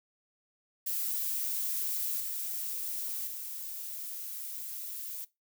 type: noise with level steps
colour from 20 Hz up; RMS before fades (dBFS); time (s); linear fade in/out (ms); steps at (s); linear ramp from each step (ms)
violet; -33 / -36 / -40; 0.86-5.25; 10; 2.2 / 3.27; 5
effects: noise-tail reverb RT60 0.2 s tail -19 dB re dry